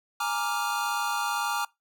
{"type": "chord", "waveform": "square", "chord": "Bb dominant seventh", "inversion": "third", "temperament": "equal", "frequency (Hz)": [830.6, 932.3, 1174.7, 1396.9], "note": ["Ab5", "Bb5", "D6", "F6"], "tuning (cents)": [0, 0, 0, 0], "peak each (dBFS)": -33, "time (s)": [0.2, 1.65], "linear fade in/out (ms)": 5, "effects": ["noise-tail reverb RT60 0.2 s tail -23 dB re dry"]}